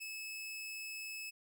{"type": "tone", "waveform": "sawtooth", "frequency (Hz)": 2597, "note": "E7", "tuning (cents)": -26, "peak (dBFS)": -39, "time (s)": [0, 1.31], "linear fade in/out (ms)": 20, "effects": []}